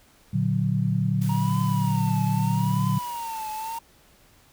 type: chord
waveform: sine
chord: Bb augmented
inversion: none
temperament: equal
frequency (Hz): 116.54 / 146.83 / 185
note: Bb2 / D3 / F#3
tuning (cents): 0 / 0 / 0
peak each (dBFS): -25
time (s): 0.33-2.99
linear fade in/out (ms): 10
type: noise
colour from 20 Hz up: white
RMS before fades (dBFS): -42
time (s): 1.21-3.79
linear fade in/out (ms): 10
type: tone with vibrato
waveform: triangle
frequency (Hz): 935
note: A#5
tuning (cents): +5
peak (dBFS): -28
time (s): 1.29-3.79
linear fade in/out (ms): 5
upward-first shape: triangle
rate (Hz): 0.79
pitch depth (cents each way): 150
effects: pink hiss -57 dBFS RMS until 4.52 s